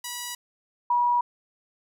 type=tone pair in turn; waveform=5% pulse / sine; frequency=973 / 966.3 Hz; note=B5 / B5; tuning=-26 / -38 cents; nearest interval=unison; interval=12 cents; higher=first; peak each=-20 / -19 dBFS; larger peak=second; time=0.04-0.35 / 0.9-1.21 s; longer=neither; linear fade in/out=5 ms; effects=none